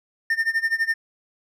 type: tone with tremolo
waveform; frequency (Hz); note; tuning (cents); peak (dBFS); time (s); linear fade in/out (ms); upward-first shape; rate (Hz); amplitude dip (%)
triangle; 1811; A6; +49; -15; 0.3-0.94; 2; sine; 12; 90
effects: none